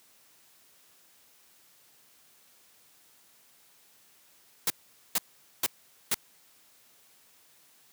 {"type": "noise bursts", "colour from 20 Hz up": "white", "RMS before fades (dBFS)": -26, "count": 4, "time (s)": [4.67, 6.144], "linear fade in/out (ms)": 2, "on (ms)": 31, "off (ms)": 450, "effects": ["white hiss -61 dBFS RMS until 7.92 s", "high-pass 100 Hz 12 dB/octave"]}